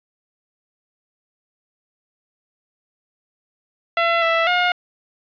15% pulse tone with pitch steps, 675 / 662 / 715 Hz, E5 / E5 / F5, +41 / +7 / +41 cents, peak -9 dBFS, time 3.97-4.72 s, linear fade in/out 2 ms, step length 250 ms, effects resampled to 11025 Hz + 7-bit

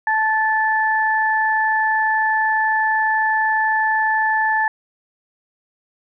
sine tone pair together, 874 / 1748 Hz, A5 / A6, -12 / -12 cents, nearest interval octave, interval 1200 cents, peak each -18 dBFS, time 0.07-4.68 s, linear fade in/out 2 ms, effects none

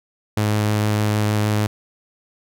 sawtooth tone with vibrato, 105.8 Hz, G#2, 33 cents sharp, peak -13 dBFS, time 0.37-1.67 s, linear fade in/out 5 ms, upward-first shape sine, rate 6.5 Hz, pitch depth 9 cents each way, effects none

